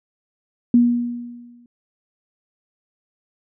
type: tone with exponential decay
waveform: sine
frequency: 240 Hz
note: B3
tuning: 49 cents flat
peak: -8 dBFS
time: 0.74-1.66 s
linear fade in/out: 2 ms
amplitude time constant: 200 ms
effects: none